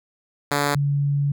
5% pulse / sine tone pair in turn, 144 / 142.35 Hz, D3 / C#3, -34 / +46 cents, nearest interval unison, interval 20 cents, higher first, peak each -8 / -18 dBFS, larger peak first, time 0.51-0.75 / 0.75-1.32 s, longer second, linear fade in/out 5 ms, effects none

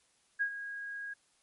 sine tone with ADSR envelope, 1640 Hz, G#6, 22 cents flat, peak -26 dBFS, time 0.39-1.14 s, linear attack 25 ms, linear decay 78 ms, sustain -12 dB, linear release 11 ms, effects white hiss -70 dBFS RMS until 1.42 s + MP3 48 kbps

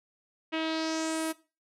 sawtooth tone with low-pass filter sweep, 320 Hz, D#4, 49 cents sharp, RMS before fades -31 dBFS, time 0.52-1.33 s, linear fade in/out 20 ms, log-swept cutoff 2800 to 12000 Hz, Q 2.9, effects noise-tail reverb RT60 0.3 s tail -17 dB re dry

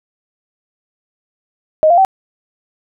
sine tone with pitch steps, 624 / 692.4 / 768.2 Hz, D#5 / F5 / G5, +5 / -15 / -35 cents, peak -6 dBFS, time 1.83-2.049 s, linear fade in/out 0 ms, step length 73 ms, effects none

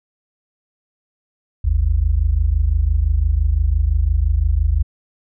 sine tone pair together, 51.91 / 77.78 Hz, G#1 / D#2, 0 / 0 cents, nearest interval perfect fifth, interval 700 cents, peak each -16 dBFS, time 1.64-4.83 s, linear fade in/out 10 ms, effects none

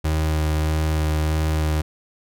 35% pulse tone with vibrato, 77.7 Hz, D#2, 2 cents flat, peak -17 dBFS, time 0.04-1.82 s, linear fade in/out 10 ms, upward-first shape sine, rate 1.6 Hz, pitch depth 12 cents each way, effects none

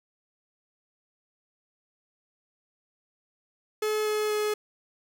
45% pulse tone with pitch steps, 428.3 / 425.6 / 422.9 Hz, A4 / G#4 / G#4, -47 / +42 / +31 cents, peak -25 dBFS, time 3.82-4.54 s, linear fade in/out 5 ms, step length 240 ms, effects none

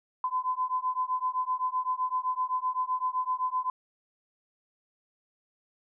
sine beating tone pair, 1013 / 1020.8 Hz, B5 / C6, +44 / -43 cents, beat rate 7.8 Hz, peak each -30 dBFS, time 0.24-3.7 s, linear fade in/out 2 ms, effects none

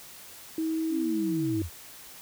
sine tone with pitch glide, 320.4 to 323 Hz, E4 to E4, -49 to -35 cents, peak -26 dBFS, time 0.58-1.62 s, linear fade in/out 2 ms, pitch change +14 cents, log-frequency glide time 0.72-0.93 s
sine linear sweep, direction down, 288.4 to 74 Hz, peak -31 dBFS, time 0.89-1.7 s, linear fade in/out 50 ms
effects white hiss -47 dBFS RMS until 2.21 s

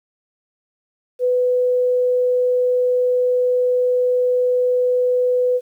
sine tone, 498.2 Hz, B4, 15 cents sharp, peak -14 dBFS, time 1.19-5.61 s, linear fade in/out 50 ms, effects 9-bit

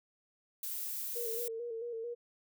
violet noise, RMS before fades -39 dBFS, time 0.63-1.48 s, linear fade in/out 2 ms
sine tone with vibrato, 464.2 Hz, A#4, 7 cents flat, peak -37 dBFS, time 1.15-2.15 s, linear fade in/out 20 ms, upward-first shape square, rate 4.5 Hz, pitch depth 46 cents each way
effects none

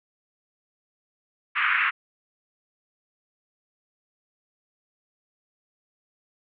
pink band-pass noise, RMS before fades -23 dBFS, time 1.55-1.91 s, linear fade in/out 20 ms, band 1200 to 2600 Hz, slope 48 dB/octave, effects none

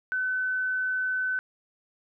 sine tone, 1513 Hz, F#6, 38 cents sharp, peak -25 dBFS, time 0.12-1.39 s, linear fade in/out 0 ms, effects none

